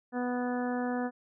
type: harmonic tone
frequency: 246.9 Hz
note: B3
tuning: in tune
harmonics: 1 / 2 / 3 / 4 / 5 / 6 / 7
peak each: -31 / -36 / -37 / -44 / -46 / -44 / -44 dBFS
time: 0.12-1.11 s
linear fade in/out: 50 ms
effects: none